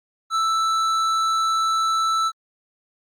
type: tone with hard clipping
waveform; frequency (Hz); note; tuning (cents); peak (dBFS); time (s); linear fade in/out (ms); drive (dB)
sine; 1321; E6; +3; -20; 0.3-2.32; 50; 10
effects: Opus 48 kbps